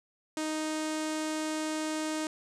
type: tone with low-pass filter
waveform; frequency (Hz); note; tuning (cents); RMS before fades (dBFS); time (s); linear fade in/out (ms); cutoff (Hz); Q
sawtooth; 311.1; D#4; 0; -33; 0.37-2.27; 2; 8300; 2.1
effects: none